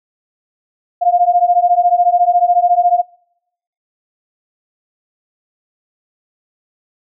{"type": "beating tone pair", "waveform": "sine", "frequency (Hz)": [698.5, 712.5], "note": ["F5", "F5"], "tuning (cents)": [0, 34], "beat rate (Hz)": 14, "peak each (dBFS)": -12, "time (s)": [1.01, 3.02], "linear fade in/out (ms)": 20, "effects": ["noise-tail reverb RT60 0.8 s tail -25 dB re dry"]}